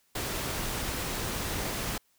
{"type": "noise", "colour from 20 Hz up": "pink", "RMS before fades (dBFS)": -33, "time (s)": [0.15, 1.98], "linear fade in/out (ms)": 5, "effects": ["white hiss -69 dBFS RMS until 2.18 s"]}